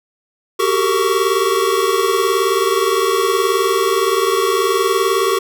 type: tone cluster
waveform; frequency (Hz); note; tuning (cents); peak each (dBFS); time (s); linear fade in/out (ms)
square; 379.2 / 398.4 / 457.4 / 1117; F#4 / G4 / A#4 / C#6; +43 / +28 / -33 / +13; -20; 0.59-5.39; 10
effects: none